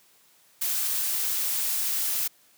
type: noise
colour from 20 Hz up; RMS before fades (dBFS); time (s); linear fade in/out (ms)
blue; -27; 0.61-2.28; 10
effects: white hiss -60 dBFS RMS until 2.57 s + high-pass 100 Hz 12 dB/octave